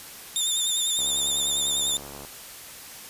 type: tone with vibrato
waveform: 20% pulse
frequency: 3591 Hz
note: A7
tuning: 35 cents sharp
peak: -17 dBFS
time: 0.36-1.97 s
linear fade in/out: 0 ms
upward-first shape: triangle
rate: 10 Hz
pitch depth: 63 cents each way
type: click train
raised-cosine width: 1 ms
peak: -27 dBFS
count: 90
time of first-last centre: 0.99-2.249 s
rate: 70.7 Hz
effects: white hiss -42 dBFS RMS until 3.09 s + resampled to 32000 Hz